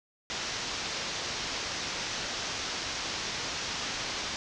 white low-pass noise, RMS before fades -35 dBFS, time 0.3-4.36 s, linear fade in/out 0 ms, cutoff 6300 Hz, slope 48 dB/octave, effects none

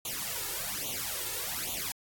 white noise with flanger, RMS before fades -35 dBFS, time 0.05-1.92 s, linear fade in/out 2 ms, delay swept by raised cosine 0.29 to 2.29 ms, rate 1.2 Hz, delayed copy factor +1, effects AAC 64 kbps

